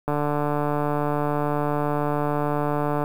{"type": "click train", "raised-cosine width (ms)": 1, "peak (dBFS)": -11, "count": 436, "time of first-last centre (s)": [0.08, 3.039], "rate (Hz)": 147, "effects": ["7-bit"]}